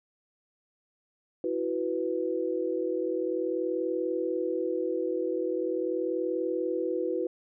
sine chord, E suspended second, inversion none, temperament equal, 329.6 / 370 / 493.9 Hz, E4 / F#4 / B4, 0 / 0 / 0 cents, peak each -32 / -31 / -31 dBFS, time 1.44-7.27 s, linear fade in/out 2 ms, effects none

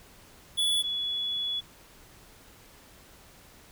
square / sine tone pair in turn, 3424 / 3398 Hz, A7 / G#7, -48 / +39 cents, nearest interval unison, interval 13 cents, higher first, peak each -24 / -28 dBFS, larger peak first, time 0.57-0.83 / 0.83-1.61 s, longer second, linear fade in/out 20 ms, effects pink hiss -54 dBFS RMS until 3.71 s

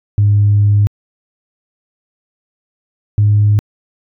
sine tone pair in turn, 102.8 / 104.11 Hz, G#2 / G#2, -17 / +5 cents, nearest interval unison, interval 22 cents, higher second, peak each -6 dBFS, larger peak neither, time 0.18-0.87 / 3.18-3.59 s, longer first, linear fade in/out 0 ms, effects tanh soft clip ceiling -3 dBFS

